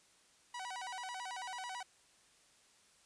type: tone with vibrato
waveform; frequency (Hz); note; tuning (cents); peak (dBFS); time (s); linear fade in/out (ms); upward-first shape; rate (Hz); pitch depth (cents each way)
sawtooth; 856; A5; -48; -38; 0.54-1.83; 5; square; 9.1; 220
effects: white hiss -67 dBFS RMS until 3.05 s + resampled to 22050 Hz